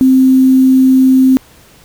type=tone with quantisation; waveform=sine; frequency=261.6 Hz; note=C4; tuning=in tune; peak=-4 dBFS; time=0.01-1.37 s; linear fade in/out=0 ms; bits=5; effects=pink hiss -43 dBFS RMS until 1.84 s